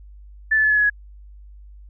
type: tone with pitch steps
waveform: sine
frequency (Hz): 1754 / 1737.9 / 1721.9 / 1706 / 1690.3 / 1674.8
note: A6 / A6 / A6 / G#6 / G#6 / G#6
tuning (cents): -6 / -22 / -38 / +46 / +30 / +14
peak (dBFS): -14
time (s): 0.51-0.9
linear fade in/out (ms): 10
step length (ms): 65
effects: added 50 Hz sine -40 dBFS peak until 1.89 s